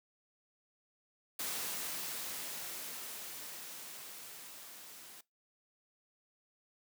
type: noise with level ramp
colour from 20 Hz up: white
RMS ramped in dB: -38 to -53 dBFS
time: 1.39-5.21 s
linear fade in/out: 5 ms
effects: noise-tail reverb RT60 0.2 s tail -22 dB re dry + high-pass 150 Hz 12 dB/octave